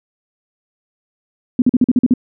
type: tone bursts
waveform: sine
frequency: 248.4 Hz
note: B3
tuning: 10 cents sharp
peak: -7 dBFS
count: 8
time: 1.59-2.138 s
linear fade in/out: 2 ms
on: 30 ms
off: 44 ms
effects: none